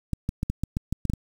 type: clicks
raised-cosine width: 5 ms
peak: -13 dBFS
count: 10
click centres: 0.133 / 0.291 / 0.431 / 0.5 / 0.636 / 0.769 / 0.926 / 1.053 / 1.099 / 1.136 s
effects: 7-bit